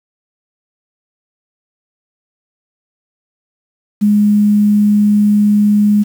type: tone with quantisation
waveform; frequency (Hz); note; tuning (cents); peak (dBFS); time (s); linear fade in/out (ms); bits
sine; 207.7; G#3; 0; -7; 4.01-6.04; 20; 6
effects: none